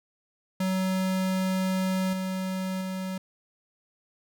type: tone with level steps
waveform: square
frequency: 187.8 Hz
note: F#3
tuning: 26 cents sharp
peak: -25 / -29 / -31 dBFS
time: 0.6-3.18 s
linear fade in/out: 5 ms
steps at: 2.13 / 2.81 s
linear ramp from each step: 2 ms
effects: none